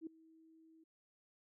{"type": "tone with ADSR envelope", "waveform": "sine", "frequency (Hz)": 322.2, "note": "E4", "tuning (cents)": -39, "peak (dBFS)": -40, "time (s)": [0.01, 0.84], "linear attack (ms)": 58, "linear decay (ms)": 4, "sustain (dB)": -22, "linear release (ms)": 8, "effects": []}